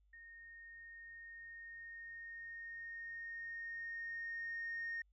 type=tone with level ramp; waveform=sine; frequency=1847 Hz; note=A#6; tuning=16 cents flat; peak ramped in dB=-54 to -38 dBFS; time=0.13-5.02 s; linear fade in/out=5 ms; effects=tanh soft clip ceiling -36 dBFS + added 50 Hz sine -69 dBFS peak until 5.12 s